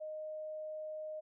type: tone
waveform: sine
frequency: 619 Hz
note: D#5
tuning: 9 cents flat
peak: -40 dBFS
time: 0-1.21 s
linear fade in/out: 20 ms
effects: none